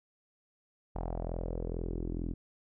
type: tone with low-pass filter sweep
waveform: sawtooth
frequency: 42.25 Hz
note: E1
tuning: 43 cents sharp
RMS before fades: -36 dBFS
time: 0.95-2.34 s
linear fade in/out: 10 ms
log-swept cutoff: 810 to 280 Hz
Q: 3.1
effects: none